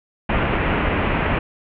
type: low-pass noise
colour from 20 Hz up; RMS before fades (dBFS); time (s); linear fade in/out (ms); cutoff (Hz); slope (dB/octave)
pink; -20; 0.29-1.39; 5; 2800; 48
effects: none